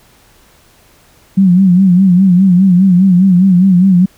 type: tone with vibrato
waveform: sine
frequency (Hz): 185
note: F#3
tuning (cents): 0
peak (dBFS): -4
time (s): 1.37-4.06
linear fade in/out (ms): 10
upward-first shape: sine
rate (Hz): 4.9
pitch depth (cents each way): 98
effects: pink hiss -47 dBFS RMS until 4.17 s